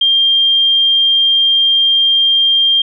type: tone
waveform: sine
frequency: 3195 Hz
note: G7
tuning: 32 cents sharp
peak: -8 dBFS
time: 0.01-2.82 s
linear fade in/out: 5 ms
effects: none